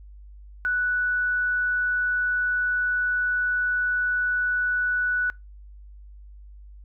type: tone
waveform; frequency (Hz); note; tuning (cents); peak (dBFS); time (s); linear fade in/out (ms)
sine; 1480; F#6; 0; -21; 0.65-5.3; 0
effects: noise-tail reverb RT60 0.2 s tail -23 dB re dry + added 50 Hz sine -42 dBFS peak until 6.84 s